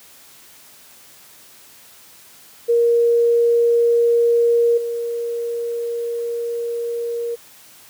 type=tone with level steps; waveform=sine; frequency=469.9 Hz; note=A#4; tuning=14 cents sharp; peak=-12 / -21 dBFS; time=2.68-7.36 s; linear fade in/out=20 ms; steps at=4.77 s; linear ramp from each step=10 ms; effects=white hiss -46 dBFS RMS until 7.89 s + high-pass 80 Hz 12 dB/octave